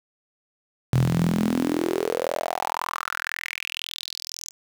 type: tone with high-pass filter sweep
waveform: sawtooth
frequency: 41.94 Hz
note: E1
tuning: 31 cents sharp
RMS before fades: -26 dBFS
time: 0.92-4.51 s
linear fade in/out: 10 ms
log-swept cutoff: 120 to 6600 Hz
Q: 6.2
effects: 7-bit